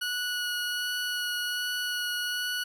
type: tone with vibrato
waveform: 20% pulse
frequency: 1464 Hz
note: F#6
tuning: 19 cents flat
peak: -24 dBFS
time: 0.01-2.64 s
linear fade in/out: 10 ms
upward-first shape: sine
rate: 1.3 Hz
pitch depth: 10 cents each way
effects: none